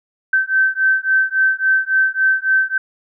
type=beating tone pair; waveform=sine; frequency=1544 / 1547.6 Hz; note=G6 / G6; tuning=-27 / -23 cents; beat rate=3.6 Hz; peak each=-16 dBFS; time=0.33-2.78 s; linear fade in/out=5 ms; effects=none